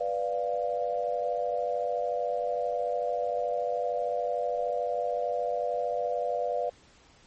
sine chord, B diminished, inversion none, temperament equal, 493.9 / 587.3 / 698.5 Hz, B4 / D5 / F5, 0 / 0 / 0 cents, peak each -31 dBFS, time 0-6.7 s, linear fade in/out 10 ms, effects pink hiss -58 dBFS RMS until 7.26 s + MP3 32 kbps

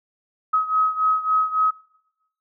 sine beating tone pair, 1271 / 1274.6 Hz, D#6 / D#6, +36 / +41 cents, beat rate 3.6 Hz, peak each -19 / -22 dBFS, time 0.53-1.71 s, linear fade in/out 10 ms, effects noise-tail reverb RT60 1.0 s tail -24 dB re dry

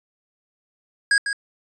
square tone with echo, 1642 Hz, G#6, 20 cents flat, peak -15 dBFS, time 1.11-1.18 s, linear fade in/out 2 ms, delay 150 ms, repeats 1, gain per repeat -8 dB, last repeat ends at 1.33 s, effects resampled to 22050 Hz

